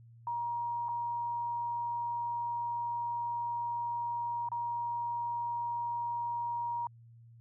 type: tone with dropouts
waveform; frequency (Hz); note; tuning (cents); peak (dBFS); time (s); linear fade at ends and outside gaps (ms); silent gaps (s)
sine; 947; A#5; +27; -32; 0.27-6.87; 2; 0.885-0.889 / 4.488-4.517
effects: added 116 Hz sine -53 dBFS peak until 7.4 s